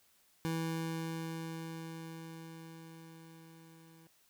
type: tone with level ramp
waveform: 25% pulse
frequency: 163.3 Hz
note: E3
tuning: 16 cents flat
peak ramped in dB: -29 to -54 dBFS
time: 0.45-4.07 s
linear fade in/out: 0 ms
effects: white hiss -69 dBFS RMS until 4.29 s